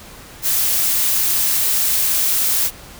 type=noise; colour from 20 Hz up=blue; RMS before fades=-17 dBFS; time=0.42-2.71 s; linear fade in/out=50 ms; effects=pink hiss -39 dBFS RMS until 2.99 s